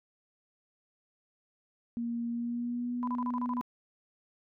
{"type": "tone with pitch glide", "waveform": "sine", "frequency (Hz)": [235, 244], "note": ["A#3", "B3"], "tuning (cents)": [14, -21], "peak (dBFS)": -31, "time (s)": [1.97, 3.61], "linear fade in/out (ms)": 0, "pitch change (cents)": 65, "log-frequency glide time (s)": [2.29, 2.94]}
{"type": "tone bursts", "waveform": "sine", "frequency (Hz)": 1000, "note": "B5", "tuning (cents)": 21, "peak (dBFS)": -33, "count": 8, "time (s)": [3.03, 3.613], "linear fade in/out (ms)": 0, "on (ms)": 44, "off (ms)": 33}
{"effects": []}